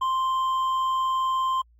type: tone with hard clipping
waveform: sine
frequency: 1046.5 Hz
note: C6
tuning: in tune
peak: -23 dBFS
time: 0.01-1.62 s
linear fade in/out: 10 ms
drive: 4 dB
effects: added 58 Hz sine -55 dBFS peak until 1.79 s + AAC 64 kbps